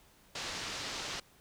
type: low-pass noise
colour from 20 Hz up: white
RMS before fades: -40 dBFS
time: 0.35-1.2 s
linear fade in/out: 5 ms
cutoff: 5900 Hz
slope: 24 dB/octave
effects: pink hiss -63 dBFS RMS until 1.4 s